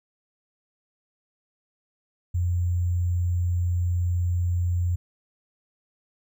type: tone with sample-and-hold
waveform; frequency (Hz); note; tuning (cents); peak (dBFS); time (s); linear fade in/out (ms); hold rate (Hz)
sine; 87.9; F2; +12; -21; 2.34-4.96; 10; 7350
effects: none